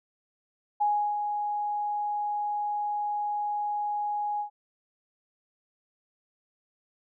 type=tone with ADSR envelope; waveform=sine; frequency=830.6 Hz; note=G#5; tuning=in tune; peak=-21 dBFS; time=0.8-4.5 s; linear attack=16 ms; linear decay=340 ms; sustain=-6 dB; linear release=100 ms; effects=none